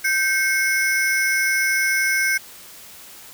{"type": "ring-modulated tone", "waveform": "square", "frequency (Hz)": 1864.7, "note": "A#6", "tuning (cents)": 0, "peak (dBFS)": -15, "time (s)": [0.04, 2.38], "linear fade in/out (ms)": 10, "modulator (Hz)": 304, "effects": ["white hiss -42 dBFS RMS until 3.33 s"]}